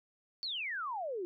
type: exponential sweep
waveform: sine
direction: down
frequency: 4602 to 341.1 Hz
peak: -35 dBFS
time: 0.43-1.25 s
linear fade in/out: 0 ms
effects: none